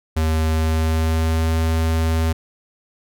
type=tone with pitch glide; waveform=square; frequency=79.4 to 80.97 Hz; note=D#2 to E2; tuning=+36 to -30 cents; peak=-17 dBFS; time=0.16-2.33 s; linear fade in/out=10 ms; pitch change=+34 cents; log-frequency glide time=0.48-1.51 s; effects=none